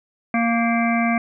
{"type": "harmonic tone with a mistuned harmonic", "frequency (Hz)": 232.4, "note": "A#3", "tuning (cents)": -5, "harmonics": [1, 3, 5, 7, 9, 10], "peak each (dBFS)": [-19, -23, -28, -30, -27, -28], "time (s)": [0.34, 1.18], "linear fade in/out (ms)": 2, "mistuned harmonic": 7, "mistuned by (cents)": -27, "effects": []}